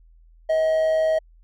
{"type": "tone with amplitude modulation", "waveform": "triangle", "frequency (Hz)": 635, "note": "D#5", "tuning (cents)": 35, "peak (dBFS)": -14, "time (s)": [0.49, 1.19], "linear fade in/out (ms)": 10, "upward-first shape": "sine", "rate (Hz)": 148, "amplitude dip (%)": 30, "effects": ["added 41 Hz sine -49 dBFS peak until 1.43 s"]}